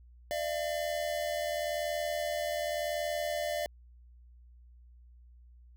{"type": "tone pair together", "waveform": "square", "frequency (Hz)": [599.1, 680], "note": ["D5", "F5"], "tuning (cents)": [34, -46], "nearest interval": "major second", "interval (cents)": 220, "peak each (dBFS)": [-34, -36], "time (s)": [0.31, 3.66], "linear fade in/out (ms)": 0, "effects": ["added 60 Hz sine -53 dBFS peak until 5.76 s"]}